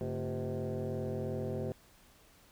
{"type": "tone with frequency modulation", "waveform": "sine", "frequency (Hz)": 144.4, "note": "D3", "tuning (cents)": -29, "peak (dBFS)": -32, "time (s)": [0.01, 1.72], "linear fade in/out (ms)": 0, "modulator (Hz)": 123, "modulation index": 3.6, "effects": ["tanh soft clip ceiling -30 dBFS", "pink hiss -62 dBFS RMS until 2.51 s"]}